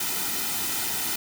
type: noise with comb filter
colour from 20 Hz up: white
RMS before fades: -28 dBFS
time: 0-1.16 s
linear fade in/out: 5 ms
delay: 1.8 ms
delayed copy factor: -0.6
effects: none